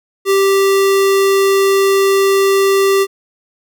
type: tone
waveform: square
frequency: 391.4 Hz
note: G4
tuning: 3 cents flat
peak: -10 dBFS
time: 0.25-3.07 s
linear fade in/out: 50 ms
effects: none